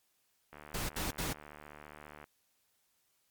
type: click train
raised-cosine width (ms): 0.5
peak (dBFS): -34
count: 129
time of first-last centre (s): 0.53-2.241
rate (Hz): 74.8
type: noise bursts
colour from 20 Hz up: pink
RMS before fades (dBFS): -36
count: 3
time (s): 0.74-1.33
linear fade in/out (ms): 5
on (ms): 150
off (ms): 70
effects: white hiss -75 dBFS RMS until 3.3 s + MP3 96 kbps